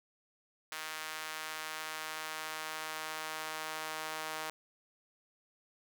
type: tone with high-pass filter sweep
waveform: sawtooth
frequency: 156.9 Hz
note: D#3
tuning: 15 cents sharp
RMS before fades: -41 dBFS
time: 0.72-4.5 s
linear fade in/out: 0 ms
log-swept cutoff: 1400 to 860 Hz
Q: 0.94
effects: none